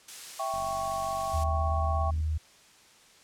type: noise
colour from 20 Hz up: blue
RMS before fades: -38 dBFS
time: 0.08-1.44 s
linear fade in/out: 5 ms
type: chord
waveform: sine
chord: C# diminished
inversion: first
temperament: equal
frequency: 659.3 / 784 / 1108.7 Hz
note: E5 / G5 / C#6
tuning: 0 / 0 / 0 cents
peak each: -34 / -33 / -33 dBFS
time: 0.39-2.11 s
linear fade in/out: 10 ms
type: click train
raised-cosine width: 5 ms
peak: -35 dBFS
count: 80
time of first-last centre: 0.54-2.203 s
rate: 47.5 Hz
type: tone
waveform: sine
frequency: 78 Hz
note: D#2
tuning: 5 cents sharp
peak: -26 dBFS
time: 1.33-2.38 s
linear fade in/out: 10 ms
effects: white hiss -57 dBFS RMS until 3.23 s + low-pass 8000 Hz 12 dB/octave